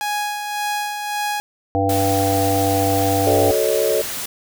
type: tone with tremolo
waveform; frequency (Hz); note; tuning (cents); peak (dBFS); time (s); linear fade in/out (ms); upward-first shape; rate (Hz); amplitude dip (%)
sawtooth; 830.6; G#5; 0; -16; 0.01-1.4; 0; sine; 1.8; 45
type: harmonic tone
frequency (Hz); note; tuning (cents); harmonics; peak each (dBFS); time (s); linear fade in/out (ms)
98; G2; 0; 1 / 3 / 5 / 7 / 8; -22 / -22 / -22 / -22 / -22; 1.75-3.51; 0
type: noise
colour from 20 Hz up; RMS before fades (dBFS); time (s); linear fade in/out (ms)
white; -27; 1.89-4.26; 5
type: chord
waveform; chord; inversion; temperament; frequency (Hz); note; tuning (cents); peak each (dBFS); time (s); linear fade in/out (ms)
sine; D# half-diminished seventh; first; equal; 370 / 440 / 554.4 / 622.3; F#4 / A4 / C#5 / D#5; 0 / 0 / 0 / 0; -25 / -19 / -21 / -22; 3.26-4.02; 10
effects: none